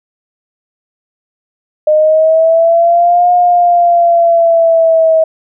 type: linear two-way sweep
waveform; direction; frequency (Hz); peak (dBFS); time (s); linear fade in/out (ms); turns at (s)
sine; up then down; 609 to 714 to 640; -5; 1.87-5.24; 5; 3.32
effects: none